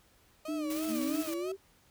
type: tone with vibrato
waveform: 35% pulse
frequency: 610 Hz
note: D#5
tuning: 34 cents flat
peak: -38 dBFS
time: 0.45-1.52 s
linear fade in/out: 5 ms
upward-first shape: sine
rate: 3 Hz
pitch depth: 130 cents each way
type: tone with pitch glide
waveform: sine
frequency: 303.5 to 313.7 Hz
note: D#4 to D#4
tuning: -43 to +14 cents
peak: -32 dBFS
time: 0.48-1.28 s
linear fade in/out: 10 ms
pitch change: +57 cents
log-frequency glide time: 0.62-0.76 s
type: noise with tremolo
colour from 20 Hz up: white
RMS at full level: -42 dBFS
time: 0.7-1.34 s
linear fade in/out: 2 ms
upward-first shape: square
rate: 16 Hz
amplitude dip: 25%
type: linear sweep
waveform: sine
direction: up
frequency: 213.7 to 394.8 Hz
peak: -33 dBFS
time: 0.87-1.57 s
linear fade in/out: 50 ms
effects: pink hiss -65 dBFS RMS until 1.9 s